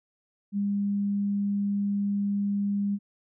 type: tone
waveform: sine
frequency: 201.7 Hz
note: G3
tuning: 50 cents sharp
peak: -24 dBFS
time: 0.52-2.99 s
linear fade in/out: 50 ms
effects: none